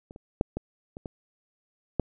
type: clicks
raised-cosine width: 2 ms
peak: -30 / -30 / -9 / -17 / -26 / -22 / -10 dBFS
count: 7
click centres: 0.109 / 0.161 / 0.411 / 0.57 / 0.969 / 1.058 / 1.997 s
effects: none